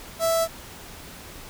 sawtooth tone with notch filter, 659.3 Hz, E5, in tune, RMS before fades -22 dBFS, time 0.19-0.48 s, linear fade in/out 50 ms, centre 2400 Hz, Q 0.71, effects pink hiss -42 dBFS RMS until 1.49 s

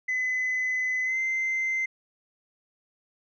sine tone with pitch glide, 2019 to 2076 Hz, B6 to C7, +38 to -14 cents, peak -23 dBFS, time 0.08-1.86 s, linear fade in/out 10 ms, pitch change +48 cents, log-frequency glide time 1.03-1.18 s, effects tanh soft clip ceiling -22 dBFS

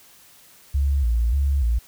sine tone with vibrato, 63.4 Hz, B1, 46 cents sharp, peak -17 dBFS, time 0.74-1.79 s, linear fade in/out 10 ms, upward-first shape square, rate 1.7 Hz, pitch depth 160 cents each way, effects white hiss -51 dBFS RMS until 1.87 s

